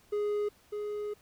triangle tone pair in turn, 415.3 / 417.3 Hz, G#4 / G#4, 0 / +8 cents, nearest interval unison, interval 8 cents, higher second, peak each -26 / -31 dBFS, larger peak first, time 0.12-0.49 / 0.72-1.14 s, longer second, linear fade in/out 10 ms, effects pink hiss -63 dBFS RMS until 1.21 s

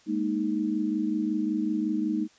sine chord, Ab suspended second, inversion none, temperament equal, 207.7 / 233.1 / 311.1 Hz, Ab3 / Bb3 / Eb4, 0 / 0 / 0 cents, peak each -30 / -31 / -27 dBFS, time 0.06-2.28 s, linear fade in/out 50 ms, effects white hiss -59 dBFS RMS until 2.38 s + resampled to 16000 Hz

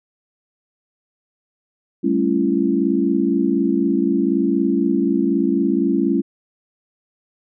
sine chord, A dominant seventh, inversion third, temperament equal with one note detuned, 196 / 220 / 277.2 / 337.9 Hz, G3 / A3 / C#4 / E4, 0 / 0 / 0 / +43 cents, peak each -22 / -22 / -19 / -20 dBFS, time 2.03-6.22 s, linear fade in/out 20 ms, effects none

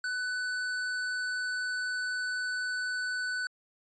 sine tone with hard clipping, 1496 Hz, F#6, 19 cents sharp, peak -32 dBFS, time 0.04-3.47 s, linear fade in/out 2 ms, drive 17 dB, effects resampled to 16000 Hz

